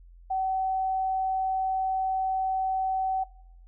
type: tone with vibrato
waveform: sine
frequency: 760 Hz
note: F#5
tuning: 46 cents sharp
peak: -25 dBFS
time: 0.3-3.24 s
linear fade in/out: 10 ms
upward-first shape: triangle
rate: 20 Hz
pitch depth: 11 cents each way
effects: noise-tail reverb RT60 0.7 s tail -21 dB re dry + added 43 Hz sine -48 dBFS peak until 3.67 s